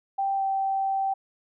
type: tone with pitch glide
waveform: sine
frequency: 784 to 777.2 Hz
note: G5 to G5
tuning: 0 to -15 cents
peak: -23 dBFS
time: 0.18-1.14 s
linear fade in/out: 10 ms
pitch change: -15 cents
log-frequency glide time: 0.36-0.42 s
effects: none